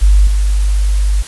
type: tone with level steps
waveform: sine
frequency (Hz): 50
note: G1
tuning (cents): +35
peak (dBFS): -4 / -9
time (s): 0.01-1.23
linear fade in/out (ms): 20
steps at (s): 0.27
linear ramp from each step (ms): 2
effects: white hiss -31 dBFS RMS until 1.27 s + resampled to 24000 Hz